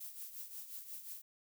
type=noise with tremolo; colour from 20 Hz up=violet; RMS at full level=-45 dBFS; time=0-1.22 s; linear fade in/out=10 ms; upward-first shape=triangle; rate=5.6 Hz; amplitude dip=70%; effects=none